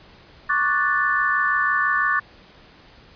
sine chord, D major seventh, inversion third, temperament equal, 1108.7 / 1174.7 / 1480 / 1760 Hz, C#6 / D6 / F#6 / A6, 0 / 0 / 0 / 0 cents, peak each -25 / -24 / -24 / -21 dBFS, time 0.49-2.2 s, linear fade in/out 10 ms, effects pink hiss -49 dBFS RMS until 3.15 s + resampled to 11025 Hz

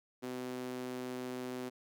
sawtooth tone with high-pass filter, 126.4 Hz, B2, 41 cents sharp, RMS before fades -41 dBFS, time 0.22-1.7 s, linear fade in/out 20 ms, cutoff 300 Hz, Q 2.8, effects none

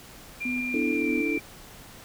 sine tone with pitch glide, 2389 to 2352 Hz, D7 to D7, +29 to +2 cents, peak -29 dBFS, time 0.4-1.4 s, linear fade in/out 20 ms, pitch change -27 cents, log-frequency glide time 0.95-1.07 s
sine tone with tremolo, 249.6 Hz, B3, 19 cents sharp, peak -28 dBFS, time 0.45-1.21 s, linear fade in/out 5 ms, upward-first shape square, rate 3.2 Hz, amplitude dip 35%
sine chord, D suspended second, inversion none, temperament equal, 293.7 / 329.6 / 440 Hz, D4 / E4 / A4, 0 / 0 / 0 cents, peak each -28 / -29 / -32 dBFS, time 0.74-1.38 s, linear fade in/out 2 ms
effects pink hiss -47 dBFS RMS until 2.04 s

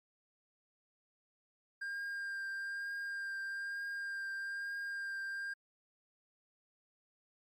triangle tone with vibrato, 1600 Hz, G6, 35 cents sharp, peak -36 dBFS, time 1.81-5.54 s, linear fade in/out 10 ms, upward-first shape triangle, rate 1.1 Hz, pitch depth 18 cents each way, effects MP3 64 kbps

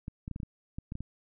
clicks, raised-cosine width 5 ms, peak -25 dBFS, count 10, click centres 0.081 / 0.279 / 0.313 / 0.361 / 0.402 / 0.432 / 0.785 / 0.921 / 0.954 / 1.006 s, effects none

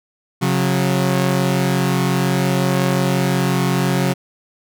sawtooth tone pair together, 136.42 / 182.1 Hz, C#3 / F#3, -27 / -27 cents, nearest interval perfect fourth, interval 500 cents, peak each -14 dBFS, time 0.41-4.14 s, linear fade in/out 20 ms, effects none

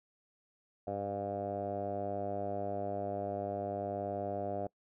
10% pulse tone with low-pass filter, 100.4 Hz, G2, 42 cents sharp, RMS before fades -37 dBFS, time 0.87-4.67 s, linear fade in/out 5 ms, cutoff 670 Hz, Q 6.7, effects noise-tail reverb RT60 0.1 s tail -24 dB re dry

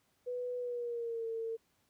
sine tone with pitch glide, 493.9 to 452.9 Hz, B4 to A#4, 0 to -50 cents, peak -35 dBFS, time 0.26-1.57 s, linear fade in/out 20 ms, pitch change -150 cents, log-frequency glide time 0.58-1.27 s, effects pink hiss -74 dBFS RMS until 1.89 s + high-pass 80 Hz 12 dB/octave

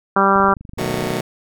harmonic tone, 196 Hz, G3, in tune, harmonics 1 / 2 / 3 / 4 / 5 / 6 / 7 / 8, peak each -20 / -20 / -22 / -20 / -19 / -17 / -18 / -27 dBFS, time 0.16-0.54 s, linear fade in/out 5 ms
click train, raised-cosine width 5 ms, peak -23 dBFS, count 19, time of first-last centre 0.36-1.11 s, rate 24 Hz
15% pulse chord, B dominant seventh, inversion none, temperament just, 123.47 / 154.34 / 185.21 / 222.2 Hz, B2 / D#3 / F#3 / A3, 0 / -14 / +2 / +17 cents, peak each -20 dBFS, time 0.78-1.21 s, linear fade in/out 5 ms
effects none

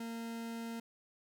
40% pulse tone, 229.9 Hz, A#3, 24 cents flat, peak -39 dBFS, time 0-0.8 s, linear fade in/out 5 ms, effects none

